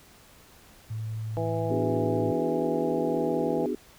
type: tone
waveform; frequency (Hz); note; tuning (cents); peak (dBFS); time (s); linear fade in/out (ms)
sine; 110; A2; 0; -30; 0.9-2.32; 10
type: harmonic tone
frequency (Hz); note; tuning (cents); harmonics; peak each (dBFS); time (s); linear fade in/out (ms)
164.81; E3; 0; 1 / 2 / 3 / 4 / 5; -36 / -35 / -30 / -34 / -36; 1.37-3.66; 0
type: chord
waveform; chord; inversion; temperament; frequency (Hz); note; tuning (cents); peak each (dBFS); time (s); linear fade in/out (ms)
sine; G# half-diminished seventh; first; just; 249.2 / 299 / 373.8 / 415.3; B3 / D4 / F#4 / G#4; +16 / +31 / +18 / 0; -32; 1.7-3.75; 5
effects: pink hiss -54 dBFS RMS until 3.98 s